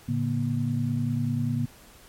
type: tone cluster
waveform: sine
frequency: 112.8 / 142.9 / 238.1 Hz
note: A2 / D3 / A#3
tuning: +44 / -47 / +37 cents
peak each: -28 dBFS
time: 0.08-1.66 s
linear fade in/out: 10 ms
effects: pink hiss -52 dBFS RMS until 2.08 s + MP3 64 kbps